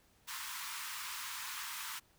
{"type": "high-pass noise", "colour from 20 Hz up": "pink", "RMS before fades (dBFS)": -43, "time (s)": [0.27, 2], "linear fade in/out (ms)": 20, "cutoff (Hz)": 910, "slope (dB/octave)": 96, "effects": ["pink hiss -69 dBFS RMS until 2.18 s"]}